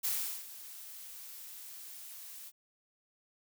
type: noise with ADSR envelope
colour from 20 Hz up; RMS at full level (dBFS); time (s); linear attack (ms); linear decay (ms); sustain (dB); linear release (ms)
blue; -32; 0.03-2.52; 21; 380; -16; 48
effects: none